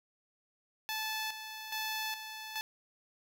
10% pulse tone with tremolo, 871 Hz, A5, 18 cents flat, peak -26 dBFS, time 0.89-2.61 s, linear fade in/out 0 ms, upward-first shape square, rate 1.2 Hz, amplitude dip 60%, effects none

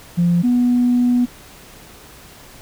sine tone pair in turn, 173.3 / 245.1 Hz, F3 / B3, -13 / -13 cents, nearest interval tritone, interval 600 cents, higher second, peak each -11 dBFS, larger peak neither, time 0.17-0.43 / 0.43-1.26 s, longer second, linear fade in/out 20 ms, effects tanh soft clip ceiling -8 dBFS + pink hiss -42 dBFS RMS until 2.61 s

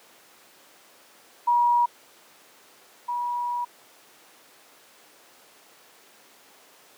sine tone pair in turn, 959 / 966.8 Hz, A#5 / B5, +49 / -37 cents, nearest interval unison, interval 14 cents, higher second, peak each -17 / -25 dBFS, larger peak first, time 1.47-1.86 / 3.08-3.65 s, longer second, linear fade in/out 10 ms, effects pink hiss -53 dBFS RMS until 6.97 s + high-pass 400 Hz 12 dB/octave

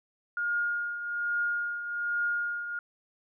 sine tone with tremolo, 1422 Hz, F6, 31 cents sharp, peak -25 dBFS, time 0.37-2.79 s, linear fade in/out 2 ms, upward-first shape triangle, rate 1.2 Hz, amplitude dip 65%, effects none

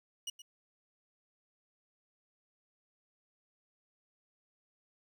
25% pulse tone with echo, 2905 Hz, F#7, 32 cents flat, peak -33 dBFS, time 0.27-0.3 s, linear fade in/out 5 ms, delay 120 ms, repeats 1, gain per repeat -13 dB, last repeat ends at 0.42 s, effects none

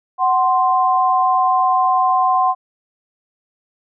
sine tone pair together, 746.1 / 1046 Hz, F#5 / C6, +14 / -1 cents, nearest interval tritone, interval 585 cents, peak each -15 dBFS, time 0.18-2.55 s, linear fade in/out 50 ms, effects none

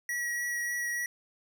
square tone with vibrato, 1921 Hz, B6, 48 cents flat, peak -31 dBFS, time 0.09-1.06 s, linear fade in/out 2 ms, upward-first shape triangle, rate 3.4 Hz, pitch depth 13 cents each way, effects none

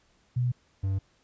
sine / triangle tone pair in turn, 123.47 / 96.62 Hz, B2 / G2, 0 / -25 cents, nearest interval major third, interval 425 cents, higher first, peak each -23 dBFS, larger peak neither, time 0.36-0.52 / 0.83-0.99 s, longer neither, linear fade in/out 10 ms, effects pink hiss -66 dBFS RMS until 1.23 s + resampled to 16000 Hz

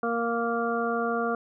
harmonic tone, 233.1 Hz, A#3, in tune, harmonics 1 / 2 / 3 / 5 / 6, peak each -31 / -29 / -31 / -32 / -33 dBFS, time 0.03-1.35 s, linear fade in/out 2 ms, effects none

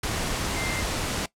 sine tone in noise, 2093 Hz, C7, in tune, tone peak -32 dBFS, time 0.56-0.82 s, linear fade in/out 5 ms, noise pink, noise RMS -28 dBFS, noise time 0.03-1.26 s, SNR -7 dB, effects noise-tail reverb RT60 0.1 s tail -19 dB re dry + low-pass 10000 Hz 12 dB/octave

